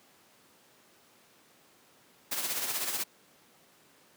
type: noise with tremolo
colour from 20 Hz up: white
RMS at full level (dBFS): -31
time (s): 2.31-3.04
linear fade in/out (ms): 10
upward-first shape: sine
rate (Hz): 16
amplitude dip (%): 50
effects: pink hiss -61 dBFS RMS until 4.16 s + high-pass 200 Hz 12 dB/octave